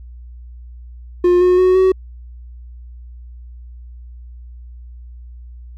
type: tone with pitch steps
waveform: triangle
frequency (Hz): 355.3 / 362.1 / 369.1 / 376.2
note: F4 / F#4 / F#4 / F#4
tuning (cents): +30 / -37 / -4 / +29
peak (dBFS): -7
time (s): 1.24-1.92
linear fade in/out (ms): 5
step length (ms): 170
effects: added 60 Hz sine -33 dBFS peak until 5.77 s